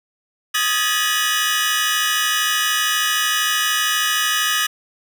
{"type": "tone cluster", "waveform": "sawtooth", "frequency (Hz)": [1246, 1643, 1716, 1922, 2946], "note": ["D#6", "G#6", "A6", "B6", "F#7"], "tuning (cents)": [2, -19, -44, -48, -8], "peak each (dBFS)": [-19, -25, -20, -23, -18], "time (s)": [0.54, 4.67], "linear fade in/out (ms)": 10, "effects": []}